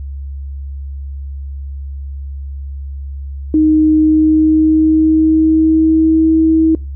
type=tone with pitch glide; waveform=sine; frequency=310.1 to 320.3 Hz; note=D#4 to E4; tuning=-6 to -50 cents; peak=-7 dBFS; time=3.54-6.75 s; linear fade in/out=2 ms; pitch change=+56 cents; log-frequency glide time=3.94-6.32 s; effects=noise-tail reverb RT60 0.3 s tail -25 dB re dry + added 69 Hz sine -22 dBFS peak until 6.95 s